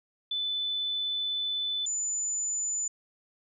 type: tone pair in turn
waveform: sine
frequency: 3504 / 7008 Hz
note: A7 / A8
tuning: -8 / -8 cents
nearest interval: octave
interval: 1200 cents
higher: second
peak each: -28 dBFS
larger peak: neither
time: 0.31-1.86 / 1.86-2.88 s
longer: first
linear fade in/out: 5 ms
effects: none